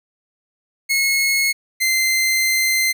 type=tone pair in turn; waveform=sawtooth; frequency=2176 / 2077 Hz; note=C#7 / C7; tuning=-33 / -13 cents; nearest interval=minor second; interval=80 cents; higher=first; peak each=-12 / -12 dBFS; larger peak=neither; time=0.89-1.53 / 1.8-2.93 s; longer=second; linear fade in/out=20 ms; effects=none